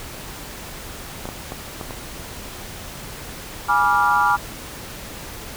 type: clicks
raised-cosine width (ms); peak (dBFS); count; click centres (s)
1; -16; 5; 1.255 / 1.289 / 1.521 / 1.812 / 1.908
type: chord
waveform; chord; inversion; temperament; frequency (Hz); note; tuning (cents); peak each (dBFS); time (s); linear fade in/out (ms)
sine; G# diminished seventh; none; equal with one note detuned; 830.6 / 971.9 / 1174.7 / 1396.9; G#5 / B5 / D6 / F6; 0 / -28 / 0 / 0; -20; 3.68-4.37; 20
effects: pink hiss -35 dBFS RMS until 5.56 s